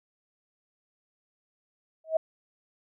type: tone with exponential growth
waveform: sine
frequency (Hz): 640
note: D#5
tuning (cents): +49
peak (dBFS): -17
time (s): 2.04-2.17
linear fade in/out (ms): 5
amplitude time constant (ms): 27
effects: none